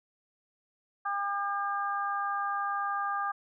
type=harmonic tone; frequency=401.5 Hz; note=G4; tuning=41 cents sharp; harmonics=2 / 3 / 4; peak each=-34 / -31 / -37 dBFS; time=1.05-3.32 s; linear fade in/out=10 ms; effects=none